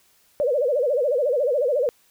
sine tone with vibrato, 537 Hz, C5, 45 cents sharp, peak -18 dBFS, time 0.4-1.89 s, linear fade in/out 0 ms, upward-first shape sine, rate 14 Hz, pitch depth 210 cents each way, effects white hiss -60 dBFS RMS until 2.1 s

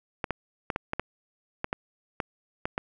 clicks, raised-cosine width 0.5 ms, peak -13 dBFS, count 11, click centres 0.242 / 0.307 / 0.702 / 0.761 / 0.934 / 0.996 / 1.644 / 1.729 / 2.202 / 2.655 / 2.779 s, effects none

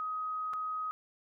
sine tone with dropouts, 1259 Hz, D#6, 20 cents sharp, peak -33 dBFS, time 0-0.91 s, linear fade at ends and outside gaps 0 ms, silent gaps 0.533-0.536 s, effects none

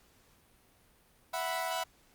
sawtooth chord, E suspended second, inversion none, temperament equal, 659.3 / 740 / 987.8 Hz, E5 / F#5 / B5, 0 / 0 / 0 cents, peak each -33 dBFS, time 1.33-1.84 s, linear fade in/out 10 ms, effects pink hiss -65 dBFS RMS until 2.14 s + Opus 48 kbps

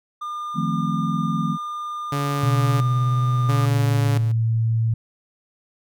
triangle tone, 1206 Hz, D6, 46 cents sharp, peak -25 dBFS, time 0.21-3.66 s, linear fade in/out 10 ms
sine chord, F dominant seventh, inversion third, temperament equal with one note detuned, 155.56 / 175.32 / 220 / 261.6 Hz, Eb3 / F3 / A3 / C4, 0 / +7 / 0 / 0 cents, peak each -25 / -25 / -26 / -30 dBFS, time 0.54-1.58 s, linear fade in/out 50 ms
sawtooth tone with tremolo, 142 Hz, C#3, 42 cents sharp, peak -18 dBFS, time 2.12-4.32 s, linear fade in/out 5 ms, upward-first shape square, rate 0.73 Hz, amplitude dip 80%
sine tone with pitch glide, 123.47 to 113.22 Hz, B2 to A2, 0 to +50 cents, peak -17 dBFS, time 2.43-4.94 s, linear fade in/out 5 ms, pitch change -150 cents, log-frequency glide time 3.35-4.07 s
effects none

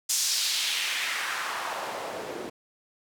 white noise with band-pass filter sweep, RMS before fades -30 dBFS, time 0.09-2.5 s, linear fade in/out 10 ms, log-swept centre 6700 to 350 Hz, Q 1.6, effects none

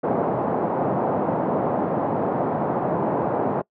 white band-pass noise, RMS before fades -23 dBFS, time 0.03-3.62 s, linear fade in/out 10 ms, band 130 to 840 Hz, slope 24 dB/octave, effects noise-tail reverb RT60 0.1 s tail -24 dB re dry

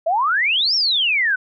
sine exponential two-way sweep, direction up then down, 624 to 5610 to 1473 Hz, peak -15 dBFS, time 0.06-1.36 s, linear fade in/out 10 ms, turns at 0.75 s, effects none

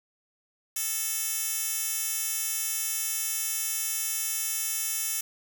10% pulse tone with high-pass filter, 440 Hz, A4, in tune, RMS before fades -30 dBFS, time 0.76-5.21 s, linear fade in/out 5 ms, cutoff 7500 Hz, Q 0.63, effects none

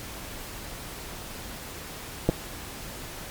clicks, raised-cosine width 2 ms, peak -6 / -12 dBFS, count 2, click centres 2.29 / 2.296 s, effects pink hiss -39 dBFS RMS until 3.3 s + MP3 96 kbps

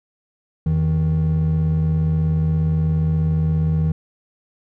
triangle tone pair together, 83.37 / 158.3 Hz, E2 / D#3, +20 / +30 cents, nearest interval major seventh, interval 1110 cents, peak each -18 / -14 dBFS, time 0.66-3.92 s, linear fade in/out 5 ms, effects tanh soft clip ceiling -10 dBFS

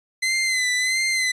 sawtooth tone with vibrato, 2041 Hz, C7, 44 cents flat, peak -16 dBFS, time 0.22-1.32 s, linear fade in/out 10 ms, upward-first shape sine, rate 1.5 Hz, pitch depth 48 cents each way, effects resampled to 22050 Hz

